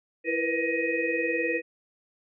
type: tone cluster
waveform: sine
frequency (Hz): 332.3 / 476.4 / 496.2 / 1886 / 2503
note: E4 / A#4 / B4 / A#6 / D#7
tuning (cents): +14 / +38 / +8 / +20 / +10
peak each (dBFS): -31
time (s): 0.24-1.62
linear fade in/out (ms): 50
effects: none